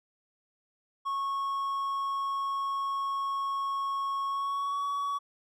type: tone with pitch glide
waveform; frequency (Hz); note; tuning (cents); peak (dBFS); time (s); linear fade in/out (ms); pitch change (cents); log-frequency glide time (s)
triangle; 1100 to 1129; C#6 to C#6; -14 to +31; -27; 1.05-5.19; 20; +45; 4.27-4.84
effects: none